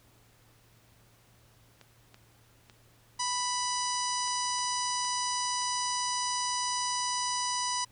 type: clicks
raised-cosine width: 0.2 ms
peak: -33 dBFS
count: 7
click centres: 1.813 / 2.144 / 2.698 / 4.276 / 4.586 / 5.049 / 5.62 s
type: harmonic tone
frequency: 987.8 Hz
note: B5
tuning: in tune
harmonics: 1 / 2 / 3 / 4 / 5 / 6 / 7 / 8 / 9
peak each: -32 / -42 / -41 / -42 / -36 / -36 / -44 / -48 / -40 dBFS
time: 3.19-7.85 s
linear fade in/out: 10 ms
effects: added 115 Hz sine -63 dBFS peak until 7.91 s + pink hiss -63 dBFS RMS until 7.91 s